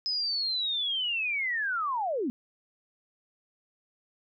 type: linear sweep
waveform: sine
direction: down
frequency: 5110 to 220 Hz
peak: -27 dBFS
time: 0.06-2.3 s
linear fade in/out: 0 ms
effects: none